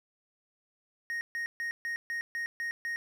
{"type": "tone bursts", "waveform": "triangle", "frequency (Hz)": 1864, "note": "A#6", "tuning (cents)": -1, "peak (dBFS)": -30, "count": 8, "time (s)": [1.1, 2.96], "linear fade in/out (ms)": 0, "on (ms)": 110, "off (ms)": 140, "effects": []}